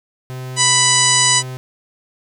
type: tone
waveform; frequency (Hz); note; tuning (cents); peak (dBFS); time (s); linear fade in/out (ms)
45% pulse; 128.6; C3; -30; -26; 0.3-1.57; 0
type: harmonic tone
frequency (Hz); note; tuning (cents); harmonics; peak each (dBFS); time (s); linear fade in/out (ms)
990; B5; +4; 1 / 2 / 3 / 4 / 5 / 6 / 7 / 8 / 9; -20 / -20 / -20 / -20 / -20 / -20 / -20 / -20 / -20; 0.56-1.43; 50
effects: none